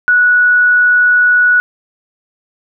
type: tone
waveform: sine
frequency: 1469 Hz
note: F#6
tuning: 13 cents flat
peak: -6 dBFS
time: 0.08-1.6 s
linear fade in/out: 0 ms
effects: none